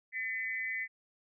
sine tone with amplitude modulation, 2022 Hz, B6, 40 cents sharp, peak -29 dBFS, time 0.12-0.88 s, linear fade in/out 50 ms, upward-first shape sine, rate 229 Hz, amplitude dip 95%, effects none

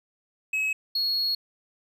triangle tone pair in turn, 2564 / 4323 Hz, E7 / C#8, -49 / -44 cents, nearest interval major sixth, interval 905 cents, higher second, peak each -22 dBFS, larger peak neither, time 0.53-0.73 / 0.95-1.35 s, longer second, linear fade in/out 5 ms, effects none

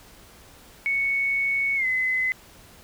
sine tone with pitch glide, 2217 to 2033 Hz, C#7 to B6, 0 to +50 cents, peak -21 dBFS, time 0.86-2.32 s, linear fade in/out 0 ms, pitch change -150 cents, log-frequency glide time 1.76-1.86 s, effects pink hiss -50 dBFS RMS until 2.83 s

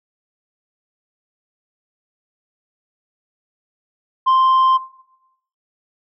sine tone, 1046.5 Hz, C6, in tune, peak -8 dBFS, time 4.26-4.78 s, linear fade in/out 20 ms, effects noise-tail reverb RT60 0.8 s tail -17 dB re dry + tanh soft clip ceiling -10 dBFS

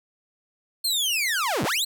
sawtooth linear two-way sweep, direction down then up, 4306 to 92.5 to 4306 Hz, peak -19 dBFS, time 0.84-1.85 s, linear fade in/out 10 ms, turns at 1.64 s, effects none

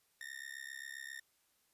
40% pulse tone with amplitude modulation, 1830 Hz, A#6, 32 cents flat, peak -40 dBFS, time 0.21-1.2 s, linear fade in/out 0 ms, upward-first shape sine, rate 67.5 Hz, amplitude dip 100%, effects white hiss -75 dBFS RMS until 1.73 s + resampled to 32000 Hz

